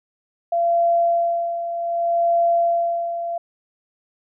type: tone with tremolo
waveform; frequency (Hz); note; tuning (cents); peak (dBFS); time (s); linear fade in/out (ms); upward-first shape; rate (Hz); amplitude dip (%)
sine; 683; F5; -39; -14; 0.52-3.38; 5; sine; 0.65; 65
effects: none